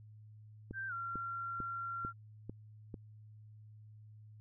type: click train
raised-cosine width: 3 ms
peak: -30 dBFS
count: 6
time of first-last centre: 0.71-2.942 s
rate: 2.24 Hz
type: tone with pitch glide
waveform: sine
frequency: 1568 to 1372.9 Hz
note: G6 to F6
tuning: 0 to -30 cents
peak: -38 dBFS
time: 0.73-2.13 s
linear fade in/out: 50 ms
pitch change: -230 cents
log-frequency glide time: 0.88-0.93 s
effects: added 107 Hz sine -53 dBFS peak until 4.4 s